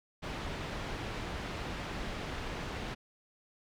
pink low-pass noise, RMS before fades -39 dBFS, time 0.22-2.95 s, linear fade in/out 20 ms, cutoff 3500 Hz, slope 12 dB/octave, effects none

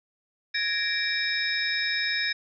sine tone cluster, 1674 / 1845 / 2343 / 3766 / 5250 Hz, G#6 / A#6 / D7 / A#7 / E8, +13 / -18 / -5 / +17 / -8 cents, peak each -31 dBFS, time 0.54-2.33 s, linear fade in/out 10 ms, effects none

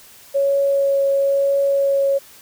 sine tone with vibrato, 554.4 Hz, C#5, in tune, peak -14 dBFS, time 0.34-2.19 s, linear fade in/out 20 ms, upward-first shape triangle, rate 1 Hz, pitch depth 9 cents each way, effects white hiss -45 dBFS RMS until 2.41 s

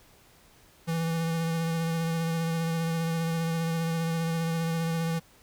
square tone with vibrato, 164.81 Hz, E3, in tune, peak -27 dBFS, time 0.87-5.2 s, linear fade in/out 20 ms, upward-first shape sine, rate 15 Hz, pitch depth 19 cents each way, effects pink hiss -58 dBFS RMS until 5.42 s

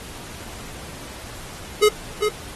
square tone with echo, 422.9 Hz, G#4, 31 cents sharp, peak -12 dBFS, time 1.82-1.89 s, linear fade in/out 10 ms, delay 400 ms, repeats 1, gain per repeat -6 dB, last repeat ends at 2.29 s, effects pink hiss -38 dBFS RMS until 2.55 s + AAC 32 kbps

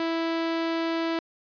sawtooth tone, 329.6 Hz, E4, in tune, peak -21 dBFS, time 0-1.19 s, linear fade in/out 2 ms, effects resampled to 11025 Hz

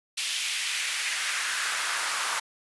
pink noise with high-pass filter sweep, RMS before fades -29 dBFS, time 0.17-2.4 s, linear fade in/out 10 ms, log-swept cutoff 2900 to 1100 Hz, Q 1.8, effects resampled to 24000 Hz

